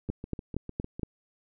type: two click trains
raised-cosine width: 3 ms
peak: -17 / -24 dBFS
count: 5 / 7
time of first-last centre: 0.1-1.032 / 0.09-0.995 s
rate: 4.29 / 6.63 Hz
effects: none